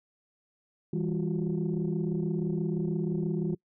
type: tone cluster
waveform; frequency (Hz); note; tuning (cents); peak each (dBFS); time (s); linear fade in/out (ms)
sine; 163.2 / 200.1 / 348.8 / 374.9; E3 / G3 / F4 / F#4; -17 / +36 / -2 / +23; -29 / -32 / -34 / -36; 0.93-3.55; 5
effects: noise-tail reverb RT60 0.1 s tail -24 dB re dry + tanh soft clip ceiling -20 dBFS